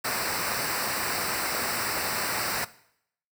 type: noise with comb filter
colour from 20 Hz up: pink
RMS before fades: -29 dBFS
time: 0.04-2.65 s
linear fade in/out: 10 ms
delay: 0.3 ms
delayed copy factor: -0.75
effects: noise-tail reverb RT60 0.7 s tail -18 dB re dry + high-pass 80 Hz 12 dB/octave